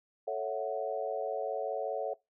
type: chord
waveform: sine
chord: F# minor seventh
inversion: first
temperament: equal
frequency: 440 / 554.4 / 659.3 / 740 Hz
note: A4 / C#5 / E5 / F#5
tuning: 0 / 0 / 0 / 0 cents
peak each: -37 / -36 / -37 / -38 dBFS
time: 0.27-2.14 s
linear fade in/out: 10 ms
effects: noise-tail reverb RT60 0.2 s tail -22 dB re dry